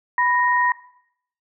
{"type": "tone pair together", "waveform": "sine", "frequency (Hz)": [987.8, 1864.7], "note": ["B5", "A#6"], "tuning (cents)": [0, 0], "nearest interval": "major seventh", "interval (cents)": 1100, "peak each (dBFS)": [-18, -20], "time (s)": [0.18, 0.72], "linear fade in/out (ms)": 2, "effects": ["noise-tail reverb RT60 0.7 s tail -18 dB re dry"]}